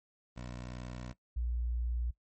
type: tone pair in turn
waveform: 15% pulse / sine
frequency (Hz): 61.3 / 59.45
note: B1 / A#1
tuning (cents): -12 / +35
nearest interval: minor second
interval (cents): 53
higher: first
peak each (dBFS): -35 / -31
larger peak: second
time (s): 0.36-1.13 / 1.36-2.11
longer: first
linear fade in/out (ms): 10
effects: noise-tail reverb RT60 0.1 s tail -17 dB re dry + MP3 32 kbps